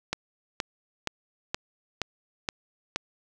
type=click train; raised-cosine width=0.2 ms; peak=-10 dBFS; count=7; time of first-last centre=0.13-2.96 s; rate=2.12 Hz; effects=none